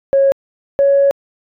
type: tone pair in turn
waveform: sine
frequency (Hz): 548 / 557.3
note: C#5 / C#5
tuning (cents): -20 / +9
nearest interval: unison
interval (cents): 29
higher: second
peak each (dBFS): -7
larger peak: neither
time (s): 0.13-0.32 / 0.79-1.11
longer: second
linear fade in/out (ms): 0
effects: tanh soft clip ceiling -4 dBFS